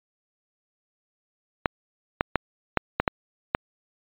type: clicks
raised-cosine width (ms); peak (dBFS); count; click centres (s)
0.5; -4; 7; 1.658 / 2.209 / 2.357 / 2.773 / 3 / 3.078 / 3.549
effects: resampled to 8000 Hz